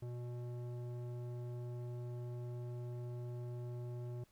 square tone with low-pass filter, 121.6 Hz, B2, 26 cents flat, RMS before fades -44 dBFS, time 0.02-4.24 s, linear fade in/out 5 ms, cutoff 570 Hz, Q 0.88, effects pink hiss -72 dBFS RMS until 4.31 s

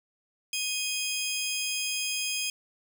20% pulse tone pair together, 2500 / 3244 Hz, D#7 / G#7, +8 / -41 cents, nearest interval perfect fourth, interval 451 cents, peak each -26 / -27 dBFS, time 0.53-2.5 s, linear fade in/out 2 ms, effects none

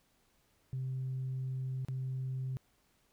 sine tone with dropouts, 130.5 Hz, C3, 4 cents flat, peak -33 dBFS, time 0.73-2.57 s, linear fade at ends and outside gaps 0 ms, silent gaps 1.849-1.885 s, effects tanh soft clip ceiling -31 dBFS + pink hiss -72 dBFS RMS until 3.12 s

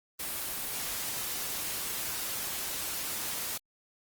white noise, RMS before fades -35 dBFS, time 0.19-3.58 s, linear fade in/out 10 ms, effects Opus 24 kbps

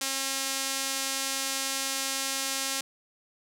sawtooth tone with band-pass filter, 269.8 Hz, C#4, 47 cents flat, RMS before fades -31 dBFS, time 0.01-2.81 s, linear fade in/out 5 ms, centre 7300 Hz, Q 0.82, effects none

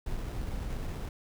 brown noise with sample-and-hold, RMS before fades -35 dBFS, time 0.06-1.09 s, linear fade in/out 5 ms, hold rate 4410 Hz, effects none

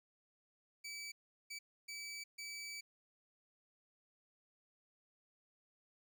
20% pulse tone bursts at uneven times, 2300 Hz, D7, 37 cents flat, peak -40 dBFS, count 4, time 0.84-1.12 / 1.5-1.59 / 1.88-2.24 / 2.38-2.81 s, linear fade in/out 10 ms, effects none

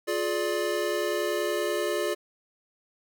square chord, D diminished, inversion first, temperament just, 352.4 / 422.9 / 587.3 Hz, F4 / Ab4 / D5, +16 / +31 / 0 cents, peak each -31 dBFS, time 0.07-2.15 s, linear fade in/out 20 ms, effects none

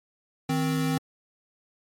square tone pair together, 157.31 / 261.6 Hz, D#3 / C4, +19 / 0 cents, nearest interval major sixth, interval 881 cents, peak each -27 dBFS, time 0.49-0.98 s, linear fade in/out 5 ms, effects MP3 64 kbps

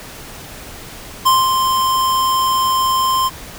square tone with ADSR envelope, 1046.5 Hz, C6, in tune, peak -9 dBFS, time 1.25-3.3 s, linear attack 17 ms, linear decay 200 ms, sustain -5 dB, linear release 31 ms, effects pink hiss -34 dBFS RMS until 3.58 s

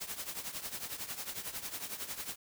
white noise with tremolo, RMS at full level -38 dBFS, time 0-2.36 s, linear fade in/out 20 ms, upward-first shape triangle, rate 11 Hz, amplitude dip 80%, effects none

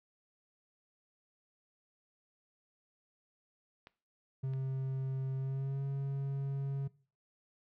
clicks, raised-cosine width 0.3 ms, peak -35 / -41 dBFS, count 2, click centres 3.871 / 4.536 s
triangle tone with pitch glide, 133 to 137.85 Hz, C3 to C#3, +29 to -9 cents, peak -31 dBFS, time 4.43-6.88 s, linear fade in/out 10 ms, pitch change +62 cents, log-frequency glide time 5.37-5.83 s
effects noise-tail reverb RT60 0.4 s tail -20 dB re dry

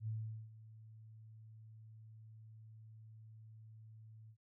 sine tone with ADSR envelope, 110 Hz, A2, in tune, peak -37 dBFS, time 0-4.37 s, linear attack 73 ms, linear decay 420 ms, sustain -17 dB, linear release 73 ms, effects none

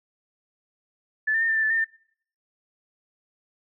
sine tone with pitch steps, 1740 / 1796 / 1825 / 1787 / 1775 / 1747 / 1816 / 1794 Hz, A6 / A6 / A#6 / A6 / A6 / A6 / A#6 / A6, -20 / +35 / -37 / +26 / +15 / -13 / -46 / +33 cents, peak -20 dBFS, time 1.27-1.846 s, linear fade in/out 10 ms, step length 72 ms, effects noise-tail reverb RT60 0.6 s tail -25 dB re dry

